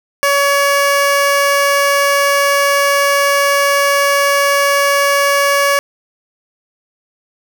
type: tone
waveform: 15% pulse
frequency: 564 Hz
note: C#5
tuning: 30 cents sharp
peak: -4 dBFS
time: 0.23-5.79 s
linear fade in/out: 0 ms
effects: none